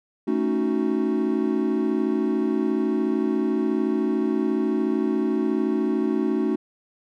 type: chord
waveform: triangle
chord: D# half-diminished seventh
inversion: second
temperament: equal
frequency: 220 / 277.2 / 311.1 / 370 Hz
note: A3 / C#4 / D#4 / F#4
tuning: 0 / 0 / 0 / 0 cents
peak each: -24 dBFS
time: 0.27-6.56 s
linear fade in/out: 10 ms
effects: none